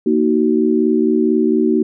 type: chord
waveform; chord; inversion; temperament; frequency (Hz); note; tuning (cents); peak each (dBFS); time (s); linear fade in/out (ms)
sine; D# minor; second; equal with one note detuned; 233.1 / 311.1 / 375.4; A#3 / D#4 / F#4; 0 / 0 / +25; -16; 0.06-1.83; 5
effects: none